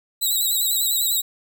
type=tone with vibrato; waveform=5% pulse; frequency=3894 Hz; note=B7; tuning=25 cents flat; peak=-12 dBFS; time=0.21-1.22 s; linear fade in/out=20 ms; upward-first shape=sine; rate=10 Hz; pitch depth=62 cents each way; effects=none